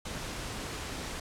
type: noise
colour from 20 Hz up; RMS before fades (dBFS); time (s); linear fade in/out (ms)
pink; -38; 0.05-1.2; 5
effects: low-pass 9000 Hz 12 dB/octave